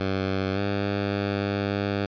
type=tone with pitch glide; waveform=10% pulse; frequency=95.9 to 100.38 Hz; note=G2 to G2; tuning=-37 to +42 cents; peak=-16 dBFS; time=0-2.06 s; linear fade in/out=5 ms; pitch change=+79 cents; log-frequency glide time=0.53-0.6 s; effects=resampled to 11025 Hz